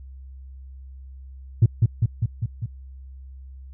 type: tone with echo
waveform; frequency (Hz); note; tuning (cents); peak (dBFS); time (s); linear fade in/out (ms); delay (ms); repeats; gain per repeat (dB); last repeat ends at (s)
sine; 113.8; A#2; -41; -8; 1.62-1.66; 5; 200; 5; -3; 2.66
effects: tanh soft clip ceiling -8 dBFS + added 66 Hz sine -38 dBFS peak until 3.73 s